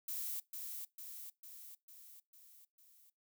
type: noise with echo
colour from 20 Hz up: violet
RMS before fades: -41 dBFS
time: 0.08-0.4 s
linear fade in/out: 5 ms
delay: 450 ms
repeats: 6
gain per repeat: -4 dB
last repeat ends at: 3.1 s
effects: noise-tail reverb RT60 0.2 s tail -21 dB re dry